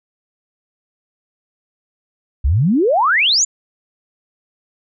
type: exponential sweep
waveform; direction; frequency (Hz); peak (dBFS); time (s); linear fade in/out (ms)
sine; up; 59.1 to 7400; -11; 2.44-3.45; 10
effects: none